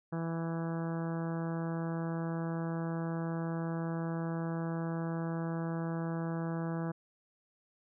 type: harmonic tone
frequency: 165.4 Hz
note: E3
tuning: 6 cents sharp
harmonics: 1 / 2 / 3 / 4 / 5 / 6 / 7 / 8 / 9 / 10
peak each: -34 / -40 / -44 / -46 / -48 / -50 / -51 / -52 / -53 / -54 dBFS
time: 0.12-6.92 s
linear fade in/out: 10 ms
effects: none